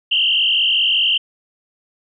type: tone with frequency modulation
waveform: sine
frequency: 2960 Hz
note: F#7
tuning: in tune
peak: -13 dBFS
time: 0.11-1.18 s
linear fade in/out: 10 ms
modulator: 45.2 Hz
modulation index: 4.5
effects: none